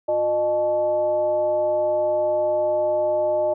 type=tone with frequency modulation; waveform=sine; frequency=610 Hz; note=D#5; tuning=34 cents flat; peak=-18 dBFS; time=0.08-3.54 s; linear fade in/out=10 ms; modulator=255 Hz; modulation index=0.54; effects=none